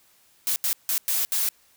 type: noise bursts at uneven times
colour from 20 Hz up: blue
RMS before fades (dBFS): -24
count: 5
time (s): 0.47-0.56 / 0.64-0.73 / 0.89-0.98 / 1.08-1.25 / 1.32-1.49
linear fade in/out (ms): 0
effects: white hiss -60 dBFS RMS until 1.76 s